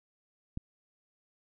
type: click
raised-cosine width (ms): 5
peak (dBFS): -23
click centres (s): 0.574
effects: none